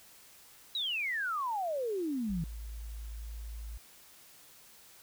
sine exponential sweep, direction down, 3960 to 155.56 Hz, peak -31 dBFS, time 0.75-2.44 s, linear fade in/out 2 ms
sine tone, 55 Hz, A1, in tune, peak -39 dBFS, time 2.29-3.78 s, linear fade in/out 10 ms
effects white hiss -57 dBFS RMS until 5.02 s

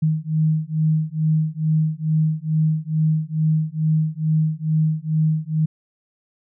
sine beating tone pair, 155.56 / 157.86 Hz, D#3 / D#3, 0 / +25 cents, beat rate 2.3 Hz, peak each -20 / -20 dBFS, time 0.02-5.66 s, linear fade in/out 10 ms, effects none

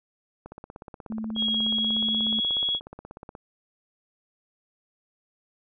click train, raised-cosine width 1 ms, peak -26 dBFS, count 49, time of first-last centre 0.46-3.352 s, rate 16.6 Hz
sine tone, 220 Hz, A3, in tune, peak -29 dBFS, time 1.1-2.4 s, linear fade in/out 2 ms
sine tone with pitch glide, 3297 to 3339 Hz, G#7 to G#7, -13 to +9 cents, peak -23 dBFS, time 1.35-2.8 s, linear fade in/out 50 ms, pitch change +22 cents, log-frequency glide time 1.59-2.16 s
effects none

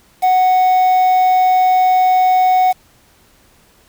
triangle tone with quantisation, 740 Hz, F#5, in tune, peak -7 dBFS, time 0.22-2.73 s, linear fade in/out 20 ms, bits 5, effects pink hiss -51 dBFS RMS until 3.88 s

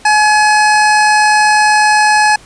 25% pulse tone, 848 Hz, G#5, 36 cents sharp, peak -3 dBFS, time 0.05-2.36 s, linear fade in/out 5 ms, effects pink hiss -40 dBFS RMS until 2.45 s + resampled to 22050 Hz

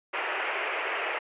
white band-pass noise, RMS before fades -31 dBFS, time 0.13-1.19 s, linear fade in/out 10 ms, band 360 to 2700 Hz, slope 48 dB/octave, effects resampled to 8000 Hz

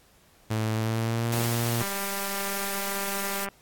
sawtooth tone with pitch glide, 110 to 117.22 Hz, A2 to A#2, 0 to +10 cents, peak -21 dBFS, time 0.5-1.83 s, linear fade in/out 10 ms, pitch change +110 cents, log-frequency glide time 0.72-1.32 s
white high-pass noise, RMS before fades -34 dBFS, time 1.32-3.45 s, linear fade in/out 2 ms, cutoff 1700 Hz, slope 96 dB/octave
click train, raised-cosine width 0.5 ms, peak -19 dBFS, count 333, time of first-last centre 1.81-3.487 s, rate 198 Hz
effects pink hiss -59 dBFS RMS until 3.61 s + AAC 64 kbps

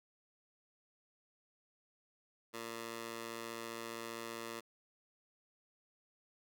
15% pulse tone with high-pass filter, 115.2 Hz, A#2, 20 cents flat, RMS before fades -45 dBFS, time 2.53-4.61 s, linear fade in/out 20 ms, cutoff 420 Hz, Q 0.54, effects none

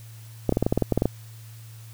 clicks, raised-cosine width 2 ms, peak -7 dBFS, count 12, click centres 0.493 / 0.524 / 0.571 / 0.626 / 0.665 / 0.725 / 0.776 / 0.823 / 0.923 / 0.976 / 1.021 / 1.056 s, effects added 112 Hz sine -41 dBFS peak until 1.93 s + white hiss -52 dBFS RMS until 1.93 s

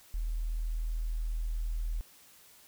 sine tone, 40.14 Hz, E1, 45 cents flat, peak -30 dBFS, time 0.14-2.01 s, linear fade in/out 0 ms, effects white hiss -58 dBFS RMS until 2.67 s

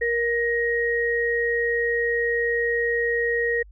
sine tone pair together, 469.7 / 1880.2 Hz, A#4 / A#6, +13 / +14 cents, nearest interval 2 octaves, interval 2401 cents, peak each -23 dBFS, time 0.01-3.63 s, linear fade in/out 10 ms, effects added 50 Hz sine -44 dBFS peak until 3.71 s

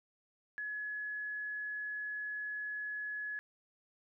sine tone, 1695 Hz, G#6, 35 cents sharp, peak -37 dBFS, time 0.58-3.39 s, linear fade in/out 0 ms, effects none

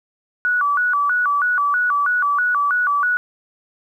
sine tone with vibrato, 1300 Hz, E6, 24 cents flat, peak -15 dBFS, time 0.45-3.17 s, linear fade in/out 0 ms, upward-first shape square, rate 3.1 Hz, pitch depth 210 cents each way, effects 9-bit

